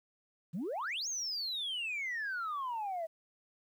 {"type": "exponential two-way sweep", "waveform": "sine", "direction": "up then down", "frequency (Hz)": [148.7, 6645, 633], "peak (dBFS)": -33, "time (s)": [0.53, 3.07], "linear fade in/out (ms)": 20, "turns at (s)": 1.08, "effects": ["tanh soft clip ceiling -32 dBFS", "11-bit"]}